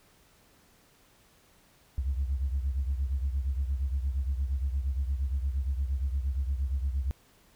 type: beating tone pair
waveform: sine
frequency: 65.9 / 74.5 Hz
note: C2 / D2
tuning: +13 / +25 cents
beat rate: 8.6 Hz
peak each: -27 / -32 dBFS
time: 1.98-7.11 s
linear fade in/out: 0 ms
effects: tanh soft clip ceiling -22 dBFS + pink hiss -62 dBFS RMS until 7.55 s